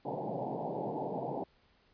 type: band-pass noise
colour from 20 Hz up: white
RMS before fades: -37 dBFS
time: 0.05-1.44 s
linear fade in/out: 5 ms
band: 120 to 900 Hz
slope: 96 dB/octave
effects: pink hiss -68 dBFS RMS until 1.93 s + resampled to 11025 Hz